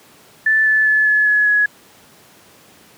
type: tone with pitch steps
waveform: sine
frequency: 1756 / 1740.9 / 1725.8 / 1710.9 / 1696.2 / 1681.6 Hz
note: A6 / A6 / A6 / A6 / G#6 / G#6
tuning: -4 / -19 / -34 / -49 / +36 / +21 cents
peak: -11 dBFS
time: 0.46-1.66 s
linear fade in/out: 5 ms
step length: 200 ms
effects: pink hiss -47 dBFS RMS until 2.97 s + high-pass 150 Hz 12 dB/octave